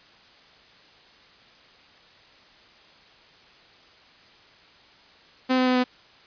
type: tone with pitch steps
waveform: sawtooth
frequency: 257.3 / 255.2 / 253.2 / 251.1 Hz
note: C4 / C4 / B3 / B3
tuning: -29 / -43 / +43 / +29 cents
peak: -15 dBFS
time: 5.49-5.842 s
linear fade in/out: 20 ms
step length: 88 ms
effects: white hiss -53 dBFS RMS until 6.26 s + resampled to 11025 Hz